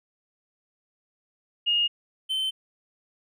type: tone pair in turn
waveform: sine / triangle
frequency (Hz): 2851 / 3081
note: F7 / G7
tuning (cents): +35 / -31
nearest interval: minor second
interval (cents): 134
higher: second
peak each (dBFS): -20 / -23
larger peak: first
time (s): 1.66-1.88 / 2.29-2.51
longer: neither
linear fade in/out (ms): 20
effects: none